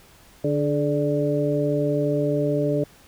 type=harmonic tone with a mistuned harmonic; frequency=146.83 Hz; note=D3; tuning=in tune; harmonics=1 / 2 / 3 / 4; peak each=-25 / -25 / -25 / -25 dBFS; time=0.44-2.84 s; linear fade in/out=5 ms; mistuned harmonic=3; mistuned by=-47 cents; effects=pink hiss -52 dBFS RMS until 3.07 s